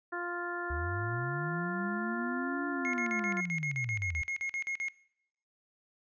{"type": "harmonic tone", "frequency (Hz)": 349.5, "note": "F4", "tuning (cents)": 1, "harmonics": [1, 2, 3, 4, 5], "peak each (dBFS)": [-39, -42, -42, -39, -41], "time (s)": [0.12, 3.41], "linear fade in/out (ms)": 10}
{"type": "linear two-way sweep", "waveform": "sine", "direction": "up then down", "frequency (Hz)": [70.5, 288.1, 70.5], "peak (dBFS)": -34, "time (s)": [0.7, 4.22], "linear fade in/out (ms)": 5, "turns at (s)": 2.67}
{"type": "tone bursts", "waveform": "triangle", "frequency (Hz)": 2157, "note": "C#7", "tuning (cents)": -48, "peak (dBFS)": -30, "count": 16, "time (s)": [2.85, 4.884], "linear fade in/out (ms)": 0, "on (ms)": 84, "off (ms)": 46}
{"effects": ["noise-tail reverb RT60 0.7 s tail -21 dB re dry", "resampled to 16000 Hz"]}